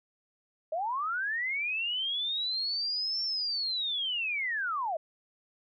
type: linear two-way sweep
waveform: sine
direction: up then down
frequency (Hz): 602 to 5450 to 602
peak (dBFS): -29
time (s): 0.72-4.97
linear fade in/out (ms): 5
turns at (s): 3.23
effects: none